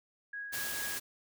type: tone with tremolo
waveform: sine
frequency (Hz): 1654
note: G#6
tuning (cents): -8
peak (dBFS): -37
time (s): 0.33-0.98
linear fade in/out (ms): 5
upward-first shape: triangle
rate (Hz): 4.4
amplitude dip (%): 40
type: noise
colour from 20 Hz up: white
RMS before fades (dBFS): -38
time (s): 0.52-1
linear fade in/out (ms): 20
effects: none